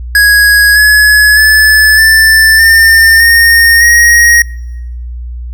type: tone with pitch steps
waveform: square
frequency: 1661.2 / 1696.1 / 1731.7 / 1768.1 / 1805.3 / 1843.2 / 1881.9 Hz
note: G#6 / G#6 / A6 / A6 / A6 / A#6 / A#6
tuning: 0 / +36 / -28 / +8 / +44 / -20 / +16 cents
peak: -3 dBFS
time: 0.15-4.42 s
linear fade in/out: 2 ms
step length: 610 ms
effects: noise-tail reverb RT60 1.0 s tail -25 dB re dry + added 60 Hz sine -18 dBFS peak until 5.53 s